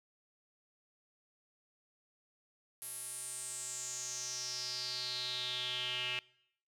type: tone with band-pass filter sweep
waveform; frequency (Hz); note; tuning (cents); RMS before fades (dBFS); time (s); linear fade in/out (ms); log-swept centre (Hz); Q
square; 124.7; B2; +17; -40; 2.82-6.19; 0; 11000 to 2700; 6.3
effects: noise-tail reverb RT60 0.7 s tail -23 dB re dry